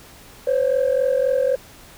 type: tone pair together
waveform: sine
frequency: 510 / 553.8 Hz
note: C5 / C#5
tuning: -44 / -2 cents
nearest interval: minor second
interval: 142 cents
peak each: -17 / -18 dBFS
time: 0.47-1.56 s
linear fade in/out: 5 ms
effects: tanh soft clip ceiling -12 dBFS + pink hiss -45 dBFS RMS until 1.97 s